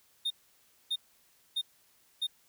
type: tone bursts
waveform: triangle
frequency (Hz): 3666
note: A#7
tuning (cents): -30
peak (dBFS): -27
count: 4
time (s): 0.25-2.27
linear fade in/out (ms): 10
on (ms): 55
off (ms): 600
effects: white hiss -66 dBFS RMS until 2.48 s